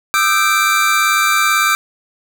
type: tone cluster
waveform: square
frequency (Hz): 1211 / 1309 / 1554 / 2343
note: D#6 / E6 / G6 / D7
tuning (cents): -47 / -13 / -16 / -5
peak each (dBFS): -18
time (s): 0.14-1.75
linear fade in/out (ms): 0
effects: none